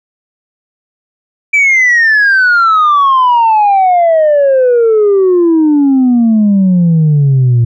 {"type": "exponential sweep", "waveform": "sine", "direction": "down", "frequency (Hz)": [2337, 115.5], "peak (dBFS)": -3, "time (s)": [1.53, 7.65], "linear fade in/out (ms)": 10, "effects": ["tanh soft clip ceiling -3 dBFS"]}